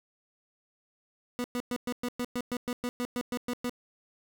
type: tone bursts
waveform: 30% pulse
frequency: 245 Hz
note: B3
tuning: 14 cents flat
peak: -27 dBFS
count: 15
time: 1.39-3.695 s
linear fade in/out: 0 ms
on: 51 ms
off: 110 ms
effects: none